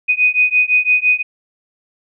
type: beating tone pair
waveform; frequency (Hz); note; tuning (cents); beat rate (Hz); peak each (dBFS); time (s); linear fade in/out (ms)
sine; 2489 / 2494.9; D#7 / D#7; 0 / +4; 5.9; -14; 0.08-1.23; 20
effects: none